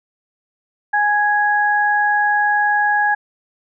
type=tone pair together; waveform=sine; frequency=830.6 / 1661.2 Hz; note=G#5 / G#6; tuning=0 / 0 cents; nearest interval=octave; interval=1200 cents; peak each=-16 dBFS; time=0.93-3.15 s; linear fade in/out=10 ms; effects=none